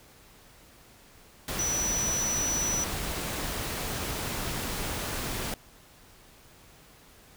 sine tone in noise, 5920 Hz, F#8, in tune, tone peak -27 dBFS, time 1.59-2.84 s, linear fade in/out 2 ms, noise pink, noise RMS -33 dBFS, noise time 1.48-5.54 s, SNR +3 dB, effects pink hiss -55 dBFS RMS until 7.36 s

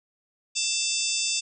harmonic tone with a mistuned harmonic, 889 Hz, A5, 18 cents sharp, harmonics 3 / 4 / 5 / 6 / 7 / 8 / 9, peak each -32 / -32 / -32 / -32 / -32 / -32 / -32 dBFS, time 0.55-1.41 s, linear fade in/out 20 ms, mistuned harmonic 5, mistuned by +110 cents, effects none

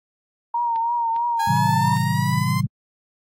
sine tone with vibrato, 932.3 Hz, A#5, in tune, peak -19 dBFS, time 0.54-1.96 s, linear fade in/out 5 ms, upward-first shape triangle, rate 3.1 Hz, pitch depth 53 cents each way
click train, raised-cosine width 0.3 ms, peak -26 dBFS, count 4, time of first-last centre 0.76-1.97 s, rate 2.48 Hz
30% pulse exponential sweep, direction up, 816 to 1046.5 Hz, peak -22 dBFS, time 1.39-2.61 s, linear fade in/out 10 ms
sine chord, A diminished seventh, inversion none, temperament just, 110 / 132 / 158.4 / 190.08 Hz, A2 / C3 / Eb3 / Gb3, 0 / +16 / +31 / +47 cents, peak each -25 / -23 / -24 / -25 dBFS, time 1.47-2.67 s, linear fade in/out 10 ms
effects AAC 48 kbps

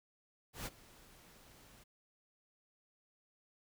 pink noise with ADSR envelope, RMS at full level -41 dBFS, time 0.53-1.84 s, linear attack 130 ms, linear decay 34 ms, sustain -20 dB, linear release 12 ms, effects none

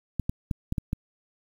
clicks, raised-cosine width 5 ms, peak -14 dBFS, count 6, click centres 0.197 / 0.295 / 0.512 / 0.724 / 0.782 / 0.931 s, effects 8-bit

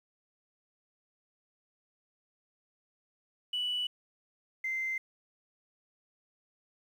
sine tone pair in turn, 2960 / 2079 Hz, F#7 / C7, 0 / -12 cents, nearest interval tritone, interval 612 cents, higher first, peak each -29 / -30 dBFS, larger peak first, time 3.53-3.87 / 4.64-4.98 s, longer neither, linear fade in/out 5 ms, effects tanh soft clip ceiling -26 dBFS + 10-bit

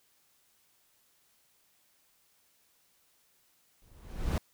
brown noise with exponential growth, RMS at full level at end -24 dBFS, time 3.82-4.38 s, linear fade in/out 2 ms, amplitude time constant 120 ms, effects white hiss -69 dBFS RMS until 4.53 s

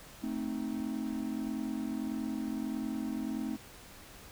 triangle chord, A diminished, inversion none, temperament equal, 220 / 261.6 / 311.1 Hz, A3 / C4 / Eb4, 0 / 0 / 0 cents, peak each -35 / -35 / -37 dBFS, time 0.22-3.57 s, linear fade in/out 20 ms, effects pink hiss -52 dBFS RMS until 4.31 s

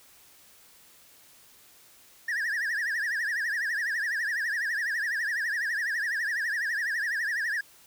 triangle tone with vibrato, 1760 Hz, A6, in tune, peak -25 dBFS, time 2.28-7.61 s, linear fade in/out 5 ms, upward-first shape triangle, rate 12 Hz, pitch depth 190 cents each way, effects white hiss -56 dBFS RMS until 7.86 s

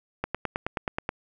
click train, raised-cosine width 0.5 ms, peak -12 dBFS, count 9, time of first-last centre 0.24-1.091 s, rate 9.4 Hz, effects none

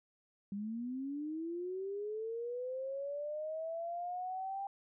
sine linear sweep, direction up, 196 to 796 Hz, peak -37 dBFS, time 0.52-4.67 s, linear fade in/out 2 ms, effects none

